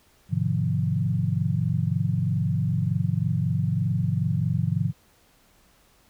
sine tone cluster, 103.3 / 127.2 / 149.3 / 172.5 Hz, G#2 / C3 / D3 / F3, -9 / -48 / +29 / -21 cents, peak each -27 dBFS, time 0.29-4.93 s, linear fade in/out 50 ms, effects pink hiss -60 dBFS RMS until 6.09 s

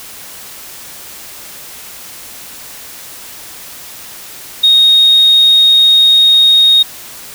sine tone, 3729 Hz, A#7, in tune, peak -3 dBFS, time 4.63-6.83 s, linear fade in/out 10 ms, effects tanh soft clip ceiling 0 dBFS + white hiss -31 dBFS RMS until 7.34 s

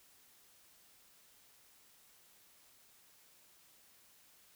silence, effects white hiss -65 dBFS RMS until 4.55 s

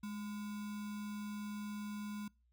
sine tone with sample-and-hold, 208.5 Hz, G#3, 7 cents sharp, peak -40 dBFS, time 0.03-2.28 s, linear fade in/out 5 ms, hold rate 1225 Hz, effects noise-tail reverb RT60 0.3 s tail -26 dB re dry + added 60 Hz sine -70 dBFS peak until 2.52 s

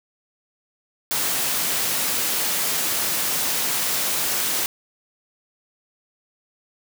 white high-pass noise, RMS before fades -23 dBFS, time 1.11-4.66 s, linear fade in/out 0 ms, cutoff 120 Hz, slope 12 dB/octave, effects none

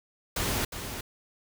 pink noise with echo, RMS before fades -29 dBFS, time 0.36-0.65 s, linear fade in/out 5 ms, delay 360 ms, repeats 1, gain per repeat -8 dB, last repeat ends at 1.01 s, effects none

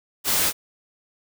white noise, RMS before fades -21 dBFS, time 0.24-0.53 s, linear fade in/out 50 ms, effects none

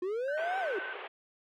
triangle linear two-way sweep, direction up then down, 349.2 to 785 to 349.2 Hz, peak -29 dBFS, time 0.02-0.79 s, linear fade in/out 5 ms, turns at 0.59 s
sine tone with vibrato, 1530 Hz, G6, 42 cents flat, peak -37 dBFS, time 0.28-0.93 s, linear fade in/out 2 ms, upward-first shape sine, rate 18 Hz, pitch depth 37 cents each way
pink band-pass noise, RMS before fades -43 dBFS, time 0.37-1.08 s, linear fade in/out 10 ms, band 390 to 3100 Hz, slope 48 dB/octave
effects none

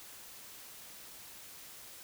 silence, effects white hiss -51 dBFS RMS until 2.03 s

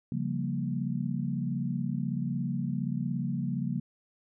sine chord, G half-diminished seventh, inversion second, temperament equal, 138.59 / 174.61 / 196 / 233.1 Hz, Db3 / F3 / G3 / Bb3, 0 / 0 / 0 / 0 cents, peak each -33 / -34 / -36 / -34 dBFS, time 0.12-3.8 s, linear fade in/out 2 ms, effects none

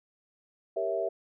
sine chord, G diminished seventh, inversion none, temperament equal, 392 / 466.2 / 554.4 / 659.3 Hz, G4 / Bb4 / Db5 / Fb5, 0 / 0 / 0 / 0 cents, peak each -34 / -35 / -36 / -30 dBFS, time 0.76-1.09 s, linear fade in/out 10 ms, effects none

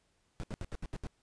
brown noise bursts, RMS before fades -38 dBFS, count 7, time 0.4-1.07 s, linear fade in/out 0 ms, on 34 ms, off 72 ms, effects pink hiss -74 dBFS RMS until 1.22 s + resampled to 22050 Hz

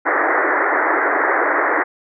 white band-pass noise, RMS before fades -17 dBFS, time 0.05-1.84 s, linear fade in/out 20 ms, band 290 to 2000 Hz, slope 96 dB/octave, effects none

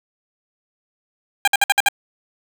15% pulse tone bursts, 803 Hz, G5, 41 cents sharp, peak -5 dBFS, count 6, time 1.45-1.886 s, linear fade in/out 2 ms, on 26 ms, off 56 ms, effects none

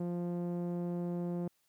sawtooth tone with low-pass filter, 174.61 Hz, F3, in tune, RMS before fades -36 dBFS, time 0-1.48 s, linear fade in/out 5 ms, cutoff 520 Hz, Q 0.88, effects white hiss -75 dBFS RMS until 1.68 s

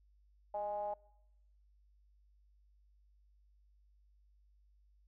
triangle ring-modulated tone, 106.2 Hz, G#2, 39 cents sharp, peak -31 dBFS, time 0.54-0.94 s, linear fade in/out 5 ms, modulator 723 Hz, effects noise-tail reverb RT60 0.9 s tail -24 dB re dry + added 50 Hz sine -65 dBFS peak until 5.07 s

